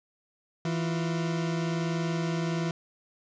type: tone pair together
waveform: 40% pulse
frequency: 164.81 / 350.8 Hz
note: E3 / F4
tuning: 0 / +8 cents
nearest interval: octave + minor second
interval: 1308 cents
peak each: -27 / -34 dBFS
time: 0.65-2.71 s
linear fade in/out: 2 ms
effects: resampled to 16000 Hz + 11-bit